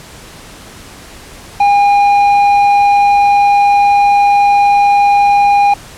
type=tone with tanh clipping; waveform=sine; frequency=811 Hz; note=G#5; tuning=41 cents flat; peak=-7 dBFS; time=1.6-5.74 s; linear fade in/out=5 ms; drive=7 dB; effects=pink hiss -34 dBFS RMS until 5.97 s + low-pass 11000 Hz 12 dB/octave